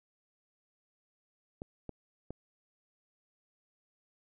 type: clicks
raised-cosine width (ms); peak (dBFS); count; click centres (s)
2; -27; 3; 1.619 / 1.893 / 2.306
effects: none

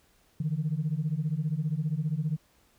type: beating tone pair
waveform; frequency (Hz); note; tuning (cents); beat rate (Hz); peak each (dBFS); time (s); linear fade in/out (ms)
sine; 146.83 / 161.83; D3 / E3; 0 / -32; 15; -29; 0.4-2.37; 5
effects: tanh soft clip ceiling -20 dBFS + pink hiss -65 dBFS RMS until 2.78 s

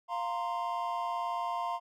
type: chord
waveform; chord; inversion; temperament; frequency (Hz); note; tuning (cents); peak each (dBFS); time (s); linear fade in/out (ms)
triangle; F suspended fourth; none; equal with one note detuned; 698.5 / 928 / 1046.5; F5 / Bb5 / C6; 0 / -8 / 0; -34; 0.08-1.8; 50
effects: none

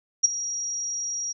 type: tone with ADSR envelope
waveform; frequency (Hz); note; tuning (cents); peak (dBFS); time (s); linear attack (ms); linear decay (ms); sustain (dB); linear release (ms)
sine; 5690; F8; +31; -11; 0.23-1.33; 18; 15; -16; 17
effects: none

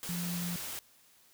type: tone in noise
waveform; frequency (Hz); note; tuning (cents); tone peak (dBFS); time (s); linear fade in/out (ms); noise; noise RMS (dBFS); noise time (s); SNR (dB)
sine; 174.61; F3; 0; -34; 0.09-0.56; 0; white; -40; 0.03-0.79; +3
effects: white hiss -63 dBFS RMS until 1.33 s

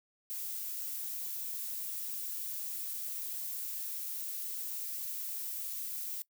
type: noise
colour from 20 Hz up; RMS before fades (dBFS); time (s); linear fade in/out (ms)
violet; -39; 0.3-6.22; 0
effects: noise-tail reverb RT60 0.1 s tail -21 dB re dry

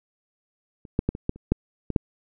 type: clicks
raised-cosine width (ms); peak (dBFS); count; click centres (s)
3; -30 / -8 / -9 / -21 / -10 / -30 / -6 / -15 / -6; 9; 0.852 / 0.991 / 1.09 / 1.151 / 1.294 / 1.36 / 1.52 / 1.903 / 1.962
effects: none

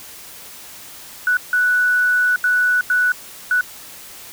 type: tone bursts at uneven times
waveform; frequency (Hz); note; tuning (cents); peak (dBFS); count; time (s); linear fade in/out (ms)
sine; 1480; F#6; 0; -13; 5; 1.27-1.37 / 1.53-2.36 / 2.44-2.81 / 2.9-3.12 / 3.51-3.61; 2
effects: white hiss -38 dBFS RMS until 4.32 s

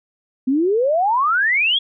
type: exponential sweep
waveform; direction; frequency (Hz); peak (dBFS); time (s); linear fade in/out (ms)
sine; up; 250 to 3403; -14; 0.47-1.79; 10
effects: none

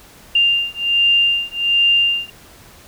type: beating tone pair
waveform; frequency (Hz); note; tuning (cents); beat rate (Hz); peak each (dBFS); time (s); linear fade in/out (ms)
sine; 2794 / 2795.3; F7 / F7; 0 / +1; 1.3; -16; 0.35-2.3; 5
effects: pink hiss -44 dBFS RMS until 2.87 s

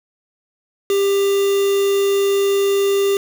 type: tone with quantisation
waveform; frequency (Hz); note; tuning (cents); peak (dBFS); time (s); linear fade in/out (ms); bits
triangle; 396.9; G4; +22; -12; 0.9-3.17; 2; 4
effects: none

